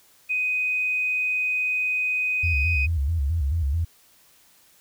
sine tone, 2502 Hz, D#7, 9 cents sharp, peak -21 dBFS, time 0.29-2.87 s, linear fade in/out 20 ms
sine tone with vibrato, 76 Hz, D#2, 40 cents flat, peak -20 dBFS, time 2.43-3.85 s, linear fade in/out 10 ms, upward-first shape square, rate 4.6 Hz, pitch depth 160 cents each way
effects tanh soft clip ceiling -13 dBFS + white hiss -57 dBFS RMS until 4.8 s

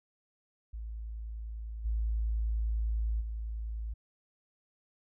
sine tone with level steps, 55 Hz, A1, in tune, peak -37 / -28 / -34 dBFS, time 0.73-3.94 s, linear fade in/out 10 ms, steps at 1.84 / 3.2 s, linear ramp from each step 20 ms, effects none

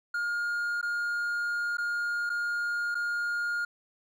triangle tone with dropouts, 1419 Hz, F6, 27 cents sharp, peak -26 dBFS, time 0.14-3.65 s, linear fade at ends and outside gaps 5 ms, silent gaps 0.814-0.827 / 1.771-1.782 / 2.295-2.299 / 2.946-2.951 s, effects none

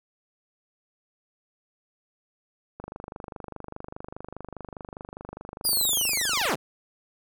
click train, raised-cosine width 1 ms, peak -23 dBFS, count 93, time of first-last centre 2.8-6.495 s, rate 24.9 Hz
10% pulse linear sweep, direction down, 4978 to 77.78 Hz, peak -15 dBFS, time 5.64-6.56 s, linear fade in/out 20 ms
effects none

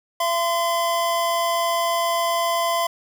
square tone pair together, 677 / 1030.1 Hz, E5 / C6, +46 / -27 cents, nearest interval perfect fifth, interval 727 cents, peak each -23 dBFS, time 0.2-2.87 s, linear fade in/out 5 ms, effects 9-bit

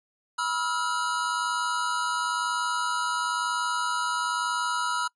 square tone cluster, 975 / 1299 / 1400 Hz, B5 / E6 / F6, -23 / -26 / +4 cents, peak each -31 dBFS, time 0.38-5.08 s, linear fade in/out 10 ms, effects noise-tail reverb RT60 0.1 s tail -25 dB re dry + resampled to 24000 Hz

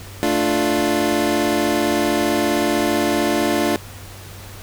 25% pulse chord, D minor, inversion second, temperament equal, 220 / 293.7 / 349.2 Hz, A3 / D4 / F4, 0 / 0 / 0 cents, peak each -20 / -16 / -17 dBFS, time 0.23-3.76 s, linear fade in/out 0 ms, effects added 97 Hz sine -37 dBFS peak until 4.62 s + pink hiss -39 dBFS RMS until 4.62 s

